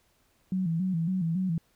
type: tone with vibrato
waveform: sine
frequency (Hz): 175.3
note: F3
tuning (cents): +7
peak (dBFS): -25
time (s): 0.52-1.58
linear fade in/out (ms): 2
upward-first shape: square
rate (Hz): 3.6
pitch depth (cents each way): 110
effects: pink hiss -68 dBFS RMS until 1.75 s